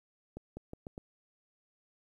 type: accelerating click train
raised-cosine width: 2 ms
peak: -29 dBFS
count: 5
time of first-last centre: 0.37-0.979 s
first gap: 200 ms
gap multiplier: 0.82
effects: 11-bit